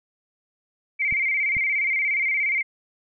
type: tone with vibrato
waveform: sine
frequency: 2200 Hz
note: C#7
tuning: 14 cents flat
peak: -20 dBFS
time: 0.99-2.63 s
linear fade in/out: 20 ms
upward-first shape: square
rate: 17 Hz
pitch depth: 70 cents each way
type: clicks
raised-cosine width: 5 ms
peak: -23 dBFS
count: 2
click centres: 1.125 / 1.568 s
effects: none